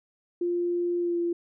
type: tone with pitch glide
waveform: sine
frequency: 349.2 to 343.6 Hz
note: F4 to F4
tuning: 0 to -28 cents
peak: -24 dBFS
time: 0.41-1.33 s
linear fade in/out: 5 ms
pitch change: -28 cents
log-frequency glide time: 0.99-1.18 s
effects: none